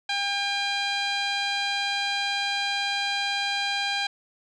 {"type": "tone with low-pass filter", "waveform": "15% pulse", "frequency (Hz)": 802, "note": "G5", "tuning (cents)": 39, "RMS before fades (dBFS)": -27, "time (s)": [0.09, 4.07], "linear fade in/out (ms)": 5, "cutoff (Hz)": 4700, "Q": 4.6, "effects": []}